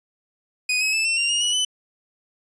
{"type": "tone with pitch steps", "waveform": "sawtooth", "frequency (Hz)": [2489, 2557, 2628, 2700, 2775, 2851, 2929, 3010], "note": ["D#7", "D#7", "E7", "E7", "F7", "F7", "F#7", "F#7"], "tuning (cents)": [0, 47, -6, 41, -12, 35, -18, 29], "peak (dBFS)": -16, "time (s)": [0.69, 1.65], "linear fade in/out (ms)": 5, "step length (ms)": 120, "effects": ["resampled to 22050 Hz"]}